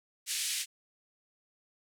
white band-pass noise, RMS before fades -34 dBFS, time 0.26-0.66 s, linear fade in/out 50 ms, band 2100 to 10000 Hz, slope 24 dB/octave, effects none

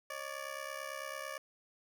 15% pulse ring-modulated tone, 578 Hz, D5, 28 cents flat, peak -31 dBFS, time 0.1-1.38 s, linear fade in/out 2 ms, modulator 34.5 Hz, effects none

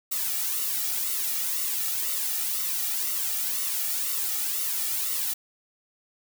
blue noise with flanger, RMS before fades -28 dBFS, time 0.11-5.34 s, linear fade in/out 10 ms, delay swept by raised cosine 1.2 to 1.96 ms, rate 2 Hz, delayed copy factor -0.7, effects none

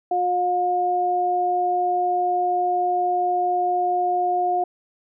sine tone pair together, 359.9 / 715.7 Hz, F#4 / F5, -48 / +42 cents, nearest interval octave, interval 1190 cents, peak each -26 / -19 dBFS, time 0.11-4.64 s, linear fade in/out 5 ms, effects none

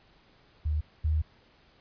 sine tone pair in turn, 76 / 77.55 Hz, D#2 / D#2, -40 / -5 cents, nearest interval unison, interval 35 cents, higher second, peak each -25 / -23 dBFS, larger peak second, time 0.65-0.81 / 1.04-1.22 s, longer second, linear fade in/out 10 ms, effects pink hiss -61 dBFS RMS until 1.8 s + resampled to 11025 Hz

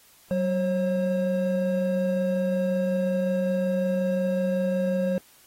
triangle tone pair together, 188.16 / 539 Hz, F#3 / C#5, +29 / -49 cents, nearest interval octave + tritone, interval 1822 cents, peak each -23 dBFS, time 0.31-5.18 s, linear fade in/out 0 ms, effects white hiss -56 dBFS RMS until 5.46 s + AAC 48 kbps

